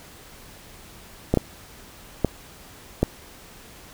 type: clicks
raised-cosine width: 2 ms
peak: -4 dBFS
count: 4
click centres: 1.34 / 1.373 / 2.247 / 3.03 s
effects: pink hiss -46 dBFS RMS until 3.93 s